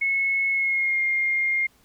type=tone with pitch glide; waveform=sine; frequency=2189 to 2123 Hz; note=C#7 to C7; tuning=-22 to +25 cents; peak=-20 dBFS; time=0.01-1.67 s; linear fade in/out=10 ms; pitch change=-53 cents; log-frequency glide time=0.5-1.01 s; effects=pink hiss -60 dBFS RMS until 1.84 s